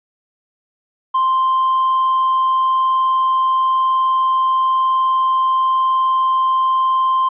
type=tone with tanh clipping; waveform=triangle; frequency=1046.5 Hz; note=C6; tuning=in tune; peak=-13 dBFS; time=1.14-7.29 s; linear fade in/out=10 ms; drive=6 dB; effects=resampled to 8000 Hz